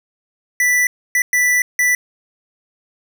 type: tone bursts at uneven times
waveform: square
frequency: 1975.5 Hz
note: B6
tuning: in tune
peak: -13 dBFS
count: 4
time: 0.6-0.87 / 1.15-1.22 / 1.33-1.62 / 1.79-1.95 s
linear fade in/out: 2 ms
effects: none